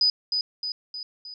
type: tone with echo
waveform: sine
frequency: 4978 Hz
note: D#8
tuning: in tune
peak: -17 dBFS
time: 0.01-0.1 s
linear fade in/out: 2 ms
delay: 310 ms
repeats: 4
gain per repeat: -5 dB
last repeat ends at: 1.34 s
effects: none